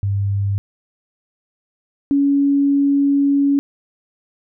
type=tone pair in turn; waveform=sine; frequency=99.7 / 280.9 Hz; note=G2 / C#4; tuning=+30 / +23 cents; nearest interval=octave + tritone; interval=1793 cents; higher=second; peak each=-16 / -12 dBFS; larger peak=second; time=0.03-0.58 / 2.11-3.59 s; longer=second; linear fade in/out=0 ms; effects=none